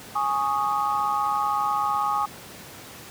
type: chord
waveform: sine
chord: Ab suspended fourth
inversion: none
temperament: equal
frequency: 830.6 / 1108.7 / 1244.5 Hz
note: Ab5 / Db6 / Eb6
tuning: 0 / 0 / 0 cents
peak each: -25 / -27 / -26 dBFS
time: 0.15-2.26 s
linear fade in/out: 10 ms
effects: pink hiss -42 dBFS RMS until 3.1 s + high-pass 100 Hz 12 dB/octave